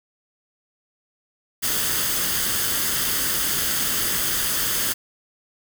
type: noise with comb filter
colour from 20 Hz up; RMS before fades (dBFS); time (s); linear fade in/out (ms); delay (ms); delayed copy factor
white; -23; 1.62-4.94; 20; 0.62; +0.5
effects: none